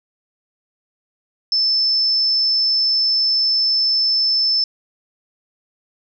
sine tone, 5274 Hz, E8, in tune, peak -14 dBFS, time 1.52-4.64 s, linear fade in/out 2 ms, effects none

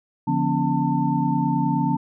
sine tone cluster, 145 / 174.3 / 241.7 / 281.2 / 895 Hz, D3 / F3 / B3 / C#4 / A5, -22 / -3 / -37 / +25 / +29 cents, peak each -25 dBFS, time 0.27-1.97 s, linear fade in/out 10 ms, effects none

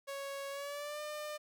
sawtooth tone with pitch glide, 554.4 to 601.1 Hz, C#5 to D5, 0 to +40 cents, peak -36 dBFS, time 0.07-1.38 s, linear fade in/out 20 ms, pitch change +140 cents, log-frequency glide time 0.5-1.01 s, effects none

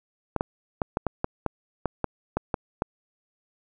clicks, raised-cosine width 1 ms, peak -10 dBFS, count 12, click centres 0.363 / 0.409 / 0.818 / 0.971 / 1.067 / 1.244 / 1.463 / 1.857 / 2.043 / 2.37 / 2.542 / 2.821 s, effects none

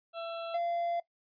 harmonic tone, 669 Hz, E5, 25 cents sharp, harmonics 1 / 2 / 4 / 5 / 6, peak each -37 / -43 / -49 / -51 / -53 dBFS, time 0.13-0.59 s, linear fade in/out 50 ms
triangle tone, 687 Hz, F5, 29 cents flat, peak -28 dBFS, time 0.54-1 s, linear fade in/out 5 ms
effects noise-tail reverb RT60 0.1 s tail -18 dB re dry + resampled to 11025 Hz

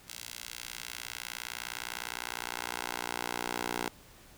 10% pulse tone with high-pass filter sweep, 59.8 Hz, A#1, 45 cents sharp, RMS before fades -39 dBFS, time 0.08-3.89 s, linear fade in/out 5 ms, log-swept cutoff 3600 to 450 Hz, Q 0.72, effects pink hiss -56 dBFS RMS until 4.37 s

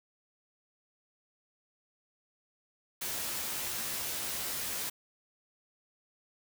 white noise with comb filter, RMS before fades -36 dBFS, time 3.01-4.9 s, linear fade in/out 10 ms, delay 14 ms, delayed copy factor +0.55, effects none

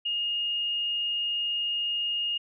sine tone, 2847 Hz, F7, 33 cents sharp, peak -26 dBFS, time 0.05-2.38 s, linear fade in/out 10 ms, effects none

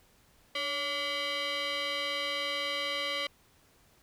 sine tone with frequency modulation, 562 Hz, C#5, 24 cents sharp, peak -28 dBFS, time 0.55-3.27 s, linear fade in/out 5 ms, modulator 860 Hz, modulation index 4.1, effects tanh soft clip ceiling -29 dBFS + pink hiss -64 dBFS RMS until 4.02 s

